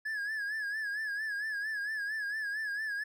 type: tone with vibrato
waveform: triangle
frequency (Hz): 1695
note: G#6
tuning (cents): +35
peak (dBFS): -31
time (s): 0.05-3.04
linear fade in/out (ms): 10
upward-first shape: sine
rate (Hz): 4.4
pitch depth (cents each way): 82
effects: none